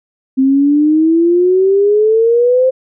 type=exponential sweep; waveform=sine; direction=up; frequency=261.6 to 525 Hz; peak=-7 dBFS; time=0.37-2.71 s; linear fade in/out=20 ms; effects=none